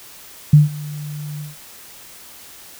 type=tone with ADSR envelope; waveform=sine; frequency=148.9 Hz; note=D3; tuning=24 cents sharp; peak=-3 dBFS; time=0.53-1.56 s; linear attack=6 ms; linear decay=150 ms; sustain=-23 dB; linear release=150 ms; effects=white hiss -41 dBFS RMS until 2.79 s

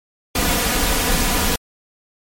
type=noise with comb filter; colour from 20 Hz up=pink; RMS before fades=-18 dBFS; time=0.35-1.56 s; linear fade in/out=5 ms; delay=4.1 ms; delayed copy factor=+0.6; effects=MP3 64 kbps

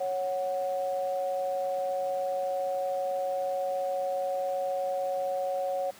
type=tone pair together; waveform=sine; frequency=552.8 / 740 Hz; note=C#5 / F#5; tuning=-5 / 0 cents; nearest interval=perfect fourth; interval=505 cents; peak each=-29 / -32 dBFS; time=0-5.91 s; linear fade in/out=10 ms; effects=pink hiss -51 dBFS RMS until 5.99 s + high-pass 200 Hz 12 dB/octave

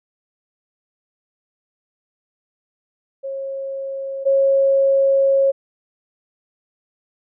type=tone pair in turn; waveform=sine; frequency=543 / 545.4 Hz; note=C#5 / C#5; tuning=-36 / -28 cents; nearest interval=unison; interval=8 cents; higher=second; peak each=-24 / -12 dBFS; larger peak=second; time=3.23-4.25 / 4.25-5.52 s; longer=second; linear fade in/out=20 ms; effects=none

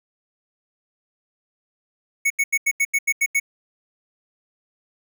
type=tone bursts; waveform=square; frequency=2217 Hz; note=C#7; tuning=in tune; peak=-17 dBFS; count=9; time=2.25-3.399 s; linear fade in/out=10 ms; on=53 ms; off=84 ms; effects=none

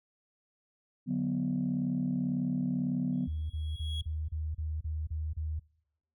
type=chord; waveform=sine; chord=B minor; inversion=first; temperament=equal; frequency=146.83 / 185 / 246.9 Hz; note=D3 / F#3 / B3; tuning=0 / 0 / 0 cents; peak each=-34 / -32 / -30 dBFS; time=1.06-3.29 s; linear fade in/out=50 ms
type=tone with exponential growth; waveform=triangle; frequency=3322 Hz; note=G#7; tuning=in tune; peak=-34 dBFS; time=3.13-4.01 s; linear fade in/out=2 ms; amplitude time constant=190 ms
type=tone bursts; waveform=sine; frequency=77.78 Hz; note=D#2; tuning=in tune; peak=-31 dBFS; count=9; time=3.27-5.596 s; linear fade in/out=10 ms; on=230 ms; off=32 ms
effects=noise-tail reverb RT60 0.8 s tail -25 dB re dry + tanh soft clip ceiling -22 dBFS

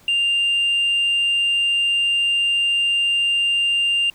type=tone; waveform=sine; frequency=2794 Hz; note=F7; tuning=in tune; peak=-14 dBFS; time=0.08-4.1 s; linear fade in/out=2 ms; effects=tanh soft clip ceiling -14 dBFS + pink hiss -52 dBFS RMS until 4.14 s

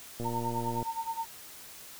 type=click train; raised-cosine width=2 ms; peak=-24 dBFS; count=75; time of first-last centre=0.2-0.827 s; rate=118 Hz
type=tone with tremolo; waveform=sine; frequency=910 Hz; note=A#5; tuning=42 cents flat; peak=-29 dBFS; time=0.24-1.26 s; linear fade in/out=20 ms; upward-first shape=sine; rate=9.6 Hz; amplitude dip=85%
effects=white hiss -48 dBFS RMS until 1.99 s

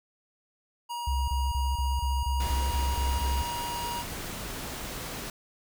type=tone; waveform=square; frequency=952 Hz; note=A#5; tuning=36 cents sharp; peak=-33 dBFS; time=0.89-4.03 s; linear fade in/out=20 ms
type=tone bursts; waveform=sine; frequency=66.7 Hz; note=C2; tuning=34 cents sharp; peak=-25 dBFS; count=10; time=1.07-3.422 s; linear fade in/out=5 ms; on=210 ms; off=28 ms
type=noise; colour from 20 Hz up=pink; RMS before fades=-37 dBFS; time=2.4-5.3 s; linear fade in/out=2 ms
effects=none

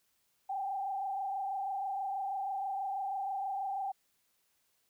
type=tone with frequency modulation; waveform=sine; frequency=784 Hz; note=G5; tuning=in tune; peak=-33 dBFS; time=0.49-3.92 s; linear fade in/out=10 ms; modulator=26.2 Hz; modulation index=1.1; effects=white hiss -75 dBFS RMS until 4.89 s

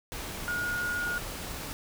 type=tone in noise; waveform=sine; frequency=1437 Hz; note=F6; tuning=49 cents sharp; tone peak=-29 dBFS; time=0.48-1.18 s; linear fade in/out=0 ms; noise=pink; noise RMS=-38 dBFS; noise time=0.12-1.73 s; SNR=+6 dB; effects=none

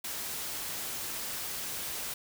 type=noise; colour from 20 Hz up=white; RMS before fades=-37 dBFS; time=0.04-2.14 s; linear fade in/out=5 ms; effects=none

